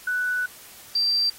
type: tone pair in turn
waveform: sine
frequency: 1486 / 4697 Hz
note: F#6 / D8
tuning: +7 / -1 cents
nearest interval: octave + minor sixth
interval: 1992 cents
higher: second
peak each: -22 / -19 dBFS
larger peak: second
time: 0.07-0.46 / 0.95-1.3 s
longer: first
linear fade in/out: 5 ms
effects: white hiss -46 dBFS RMS until 1.38 s + AAC 48 kbps